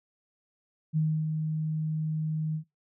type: tone with ADSR envelope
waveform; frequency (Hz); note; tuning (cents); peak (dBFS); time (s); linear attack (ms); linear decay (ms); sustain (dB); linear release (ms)
sine; 156.2; D#3; +7; -22; 0.93-2.64; 36; 290; -5; 91
effects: noise-tail reverb RT60 0.2 s tail -21 dB re dry